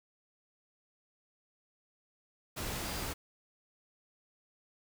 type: tone in noise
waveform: sine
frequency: 4800 Hz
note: D8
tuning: 37 cents sharp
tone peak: -49 dBFS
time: 2.84-3.04 s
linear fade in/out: 20 ms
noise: pink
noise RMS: -38 dBFS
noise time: 2.56-3.14 s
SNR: -14 dB
effects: none